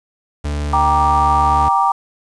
40% pulse tone, 73.42 Hz, D2, in tune, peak -18 dBFS, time 0.44-1.69 s, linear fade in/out 10 ms
sine chord, G minor, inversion none, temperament just, 784 / 940.8 / 1176 Hz, G5 / Bb5 / D6, 0 / +16 / +2 cents, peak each -16 dBFS, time 0.73-1.92 s, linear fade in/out 5 ms
effects resampled to 22050 Hz + 7-bit

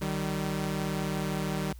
sawtooth tone pair together, 153.05 / 192.7 Hz, D#3 / G3, -28 / -29 cents, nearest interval major third, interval 399 cents, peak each -28 / -28 dBFS, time 0.01-1.73 s, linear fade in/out 10 ms, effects added 60 Hz sine -43 dBFS peak until 1.79 s + white hiss -61 dBFS RMS until 1.79 s

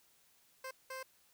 15% pulse tone bursts at uneven times, 523.3 Hz, C5, in tune, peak -36 dBFS, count 2, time 0.64-0.71 / 0.9-1.03 s, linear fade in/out 5 ms, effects white hiss -69 dBFS RMS until 1.33 s

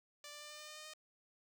5% pulse tone with pitch steps, 587.3 / 591.4 / 595.5 / 599.6 / 603.8 / 608 / 612.2 / 616.5 Hz, D5 / D5 / D5 / D5 / D5 / D#5 / D#5 / D#5, 0 / +12 / +24 / +36 / +48 / -40 / -28 / -16 cents, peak -38 dBFS, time 0.24-0.936 s, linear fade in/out 2 ms, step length 87 ms, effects none

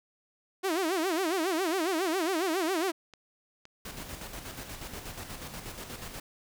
sawtooth tone with vibrato, 349.2 Hz, F4, in tune, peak -23 dBFS, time 0.63-2.92 s, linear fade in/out 20 ms, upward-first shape sine, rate 7.3 Hz, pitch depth 200 cents each way
clicks, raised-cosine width 0.2 ms, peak -32 dBFS, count 3, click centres 1.688 / 3.137 / 3.654 s
pink noise with tremolo, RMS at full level -40 dBFS, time 3.85-6.2 s, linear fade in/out 5 ms, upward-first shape square, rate 8.3 Hz, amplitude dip 45%
effects none

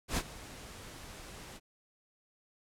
pink noise with ADSR envelope, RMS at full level -31 dBFS, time 0.08-1.6 s, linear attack 89 ms, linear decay 55 ms, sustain -17 dB, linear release 39 ms, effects low-pass 11000 Hz 12 dB/octave

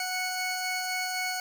20% pulse tone pair together, 737.7 / 2217 Hz, F#5 / C#7, -5 / 0 cents, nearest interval octave + perfect fifth, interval 1905 cents, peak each -27 dBFS, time 0-1.4 s, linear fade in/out 2 ms, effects none

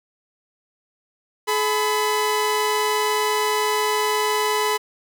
sawtooth tone pair together, 425.8 / 1000 Hz, G#4 / B5, +43 / +21 cents, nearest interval octave + minor third, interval 1478 cents, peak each -18 dBFS, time 1.47-4.78 s, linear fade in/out 20 ms, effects none

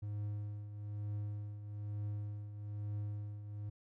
triangle tone with tremolo, 103.83 Hz, G#2, in tune, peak -34 dBFS, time 0.02-3.7 s, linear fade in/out 10 ms, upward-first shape triangle, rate 1.1 Hz, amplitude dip 65%, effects none

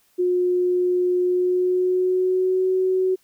sine tone with pitch glide, 359.9 to 373.5 Hz, F#4 to F#4, -48 to +16 cents, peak -17 dBFS, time 0.18-3.16 s, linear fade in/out 20 ms, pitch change +64 cents, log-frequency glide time 1.21-2.68 s, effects white hiss -62 dBFS RMS until 3.23 s

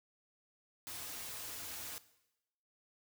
white noise with comb filter, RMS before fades -45 dBFS, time 0.87-1.98 s, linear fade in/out 0 ms, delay 5.2 ms, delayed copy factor -0.55, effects noise-tail reverb RT60 0.9 s tail -17 dB re dry

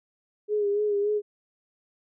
sine tone with vibrato, 412.9 Hz, G#4, 10 cents flat, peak -22 dBFS, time 0.48-1.22 s, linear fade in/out 50 ms, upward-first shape sine, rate 3.5 Hz, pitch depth 41 cents each way, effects none

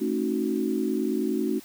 sine chord, D# half-diminished seventh, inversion second, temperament equal with one note detuned, 220 / 270.2 / 311.1 / 370 Hz, A3 / C#4 / D#4 / F#4, 0 / -44 / 0 / 0 cents, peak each -29 dBFS, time 0-1.6 s, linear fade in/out 20 ms, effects white hiss -49 dBFS RMS until 1.64 s + high-pass 80 Hz 12 dB/octave

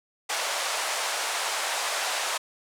pink band-pass noise, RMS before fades -29 dBFS, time 0.29-2.38 s, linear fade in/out 10 ms, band 610 to 10000 Hz, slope 24 dB/octave, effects none

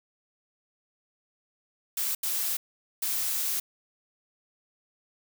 blue noise bursts at uneven times, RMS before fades -29 dBFS, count 3, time 1.97-2.15 / 2.23-2.57 / 3.02-3.6 s, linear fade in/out 5 ms, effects none

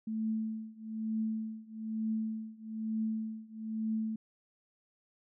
sine tone with tremolo, 220 Hz, A3, in tune, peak -29 dBFS, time 0.07-4.16 s, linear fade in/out 5 ms, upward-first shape triangle, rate 1.1 Hz, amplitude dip 95%, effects none

